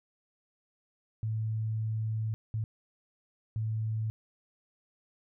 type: tone bursts at uneven times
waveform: sine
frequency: 110 Hz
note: A2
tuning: in tune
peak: -29 dBFS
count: 3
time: 1.23-2.34 / 2.54-2.64 / 3.56-4.1 s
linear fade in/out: 0 ms
effects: none